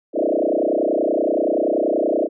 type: tone with frequency modulation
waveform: sine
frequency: 467.8 Hz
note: A#4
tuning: 6 cents sharp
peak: -16 dBFS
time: 0.13-2.29 s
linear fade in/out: 50 ms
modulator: 30.5 Hz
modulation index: 6
effects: none